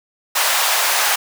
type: high-pass noise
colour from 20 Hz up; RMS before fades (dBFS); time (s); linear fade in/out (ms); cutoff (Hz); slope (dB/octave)
pink; -17; 0.35-1.16; 10; 710; 24
effects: none